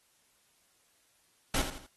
pink noise with echo, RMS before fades -30 dBFS, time 1.54-1.62 s, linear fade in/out 5 ms, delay 82 ms, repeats 3, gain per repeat -8 dB, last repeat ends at 1.866 s, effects white hiss -69 dBFS RMS until 1.96 s + AAC 32 kbps

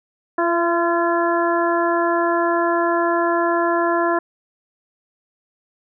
harmonic tone with a mistuned harmonic, 342.1 Hz, F4, 36 cents flat, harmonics 1 / 2 / 3 / 4 / 5, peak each -20 / -21 / -22 / -26 / -26 dBFS, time 0.38-4.19 s, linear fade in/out 5 ms, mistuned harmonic 2, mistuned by -21 cents, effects none

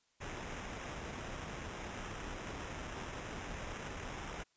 pink noise with sample-and-hold, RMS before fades -44 dBFS, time 0.2-4.44 s, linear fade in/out 20 ms, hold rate 4410 Hz, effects white hiss -75 dBFS RMS until 4.56 s + resampled to 16000 Hz

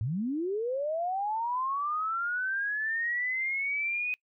sine linear sweep, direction up, 98 to 2508 Hz, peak -28 dBFS, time 0.01-4.14 s, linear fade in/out 0 ms, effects noise-tail reverb RT60 0.1 s tail -25 dB re dry

